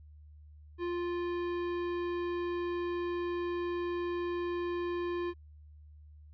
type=tone with tanh clipping; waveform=sine; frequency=349.2 Hz; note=F4; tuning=in tune; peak=-34 dBFS; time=0.78-5.34 s; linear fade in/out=50 ms; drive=17 dB; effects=added 75 Hz sine -51 dBFS peak until 6.33 s + resampled to 11025 Hz